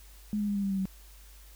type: tone with pitch steps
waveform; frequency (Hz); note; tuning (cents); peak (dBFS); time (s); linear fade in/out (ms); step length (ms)
sine; 210 / 206.6 / 203.3 / 200.1 / 196.84 / 193.69 / 190.58; G#3 / G#3 / G#3 / G3 / G3 / G3 / G3; +19 / -9 / -37 / +36 / +7 / -21 / -49; -27; 0.33-0.855; 0; 75
effects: added 50 Hz sine -50 dBFS peak until 1.55 s + white hiss -57 dBFS RMS until 1.55 s